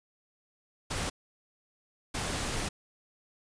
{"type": "noise bursts at uneven times", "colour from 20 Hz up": "pink", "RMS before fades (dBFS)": -33, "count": 2, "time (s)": [[0.9, 1.1], [2.14, 2.69]], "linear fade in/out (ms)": 10, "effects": ["resampled to 22050 Hz"]}